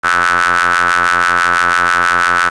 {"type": "ring-modulated tone", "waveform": "sawtooth", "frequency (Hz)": 87.31, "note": "F2", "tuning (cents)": 0, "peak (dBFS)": -3, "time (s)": [0.03, 2.5], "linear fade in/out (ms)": 20, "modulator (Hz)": 1400, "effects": ["resampled to 22050 Hz", "7-bit"]}